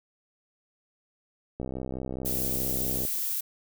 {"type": "click train", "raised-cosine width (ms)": 2, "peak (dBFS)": -21, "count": 95, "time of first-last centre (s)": [1.6, 3.051], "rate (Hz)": 64.8}
{"type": "noise", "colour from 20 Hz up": "violet", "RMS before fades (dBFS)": -30, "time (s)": [2.25, 3.41], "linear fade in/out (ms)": 10}
{"effects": []}